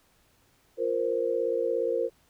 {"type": "chord", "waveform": "sine", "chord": "F suspended fourth", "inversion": "none", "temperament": "equal", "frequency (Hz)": [349.2, 466.2, 523.3], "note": ["F4", "Bb4", "C5"], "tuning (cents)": [0, 0, 0], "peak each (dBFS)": [-33, -27, -29], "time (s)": [0.77, 2.1], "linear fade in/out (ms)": 50, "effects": ["pink hiss -65 dBFS RMS until 2.29 s"]}